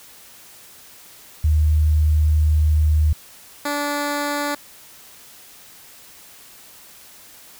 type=tone pair in turn; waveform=sine / 10% pulse; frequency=76.8 / 290 Hz; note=D#2 / D4; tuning=-22 / -22 cents; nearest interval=octave + major seventh; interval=2300 cents; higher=second; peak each=-13 dBFS; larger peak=neither; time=1.44-3.13 / 3.65-4.55 s; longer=first; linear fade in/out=5 ms; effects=white hiss -45 dBFS RMS until 7.59 s